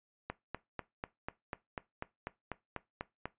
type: click train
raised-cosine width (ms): 0.5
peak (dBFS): -22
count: 13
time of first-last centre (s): 0.3-3.256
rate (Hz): 4.06
effects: noise-tail reverb RT60 0.2 s tail -19 dB re dry + resampled to 8000 Hz